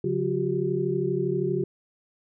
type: tone cluster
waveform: sine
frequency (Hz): 141.5 / 182.8 / 359.5 / 392.1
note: C#3 / F#3 / F#4 / G4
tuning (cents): +36 / -21 / -50 / 0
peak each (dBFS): -30 / -31 / -27 / -28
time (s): 0.04-1.64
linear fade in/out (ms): 5
effects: none